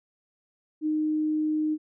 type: tone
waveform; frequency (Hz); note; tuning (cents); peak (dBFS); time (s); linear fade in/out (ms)
sine; 308; D#4; -17; -23; 0.81-1.78; 50
effects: none